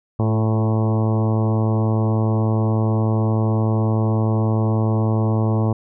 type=harmonic tone with a mistuned harmonic; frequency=110 Hz; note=A2; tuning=in tune; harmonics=1 / 2 / 3 / 4 / 5 / 6 / 7 / 8 / 9 / 10; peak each=-17 / -23 / -27 / -29 / -31 / -33 / -34 / -35 / -36 / -37 dBFS; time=0.19-5.73 s; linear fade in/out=5 ms; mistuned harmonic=3; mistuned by=+18 cents; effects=none